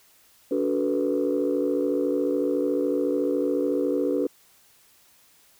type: chord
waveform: sine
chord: B minor seventh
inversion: first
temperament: equal with one note detuned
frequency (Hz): 286.1 / 370 / 440 / 493.9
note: D4 / F#4 / A4 / B4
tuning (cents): -45 / 0 / 0 / 0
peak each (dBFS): -25 / -27 / -28 / -26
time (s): 0.51-4.27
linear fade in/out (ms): 5
effects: tanh soft clip ceiling -14 dBFS + white hiss -58 dBFS RMS until 5.59 s

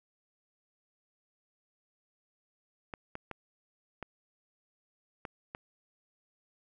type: clicks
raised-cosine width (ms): 0.5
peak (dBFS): -24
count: 6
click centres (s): 2.938 / 3.154 / 3.313 / 4.027 / 5.252 / 5.549
effects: none

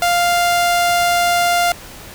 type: tone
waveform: sawtooth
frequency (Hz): 698.5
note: F5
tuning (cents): 0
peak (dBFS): -9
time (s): 0.02-1.72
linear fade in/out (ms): 2
effects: pink hiss -36 dBFS RMS until 2.14 s

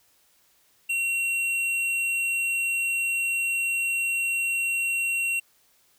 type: tone with hard clipping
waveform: triangle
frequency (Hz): 2737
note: F7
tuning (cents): -36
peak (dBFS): -25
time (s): 0.89-5.4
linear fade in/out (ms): 10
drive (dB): 12
effects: white hiss -63 dBFS RMS until 5.98 s

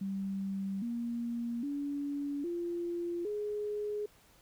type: tone with pitch steps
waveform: sine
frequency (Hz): 194.8 / 235.7 / 285.2 / 345.1 / 417.6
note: G3 / A#3 / C#4 / F4 / G#4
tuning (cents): -11 / +19 / +49 / -21 / +10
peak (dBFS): -33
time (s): 0.01-4.06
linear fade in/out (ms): 5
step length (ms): 810
effects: pink hiss -63 dBFS RMS until 4.41 s

